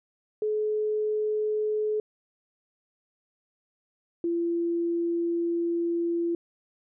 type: tone pair in turn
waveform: sine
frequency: 427 / 340.1 Hz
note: G#4 / F4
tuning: +48 / -46 cents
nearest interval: major third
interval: 394 cents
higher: first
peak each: -24 dBFS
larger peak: neither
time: 0.42-2 / 4.24-6.35 s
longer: second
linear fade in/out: 2 ms
effects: none